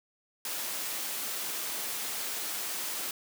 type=high-pass noise; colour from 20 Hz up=white; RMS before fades=-35 dBFS; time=0.45-3.11 s; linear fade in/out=2 ms; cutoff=240 Hz; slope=12 dB/octave; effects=none